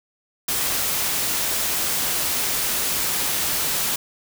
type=noise; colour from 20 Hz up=white; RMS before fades=-23 dBFS; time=0.48-3.96 s; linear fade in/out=5 ms; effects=none